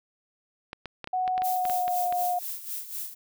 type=clicks; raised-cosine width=0.3 ms; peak=-20 dBFS; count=11; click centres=0.731 / 0.857 / 1.043 / 1.074 / 1.278 / 1.379 / 1.42 / 1.653 / 1.698 / 1.88 / 2.125 s
type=tone with pitch glide; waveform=sine; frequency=740 to 716.4 Hz; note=F#5 to F5; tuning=0 to +44 cents; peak=-24 dBFS; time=1.13-2.39 s; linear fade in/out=5 ms; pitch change=-56 cents; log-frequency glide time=1.4-2.04 s
type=noise with tremolo; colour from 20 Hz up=violet; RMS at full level=-33 dBFS; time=1.43-3.15 s; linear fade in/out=20 ms; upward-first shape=sine; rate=4 Hz; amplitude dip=70%
effects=none